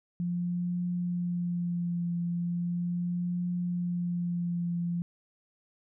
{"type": "tone with vibrato", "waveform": "sine", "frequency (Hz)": 174.61, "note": "F3", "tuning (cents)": 0, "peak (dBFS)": -28, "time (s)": [0.2, 5.02], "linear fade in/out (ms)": 0, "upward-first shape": "triangle", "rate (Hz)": 0.38, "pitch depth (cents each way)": 24, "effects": []}